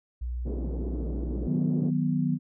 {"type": "tone with pitch glide", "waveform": "sine", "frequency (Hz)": [60.7, 60.25], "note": ["B1", "B1"], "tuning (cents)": [-29, -42], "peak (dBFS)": -29, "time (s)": [0.21, 1.48], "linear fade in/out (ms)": 10, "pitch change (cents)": -13, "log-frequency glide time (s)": [0.48, 0.99]}
{"type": "band-pass noise", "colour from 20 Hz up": "white", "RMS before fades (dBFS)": -36, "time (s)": [0.45, 1.91], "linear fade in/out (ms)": 20, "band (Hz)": [120, 390], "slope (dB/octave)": 24}
{"type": "chord", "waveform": "sine", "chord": "B major", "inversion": "first", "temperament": "equal", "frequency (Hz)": [155.56, 185, 246.9], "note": ["D#3", "F#3", "B3"], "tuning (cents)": [0, 0, 0], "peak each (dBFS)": [-27, -29, -27], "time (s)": [1.45, 2.39], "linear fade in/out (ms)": 50}
{"effects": []}